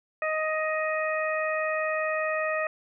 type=harmonic tone; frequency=625 Hz; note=D#5; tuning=8 cents sharp; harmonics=1 / 2 / 3 / 4; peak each=-28 / -32 / -31 / -35 dBFS; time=0.22-2.67 s; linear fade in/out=2 ms; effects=none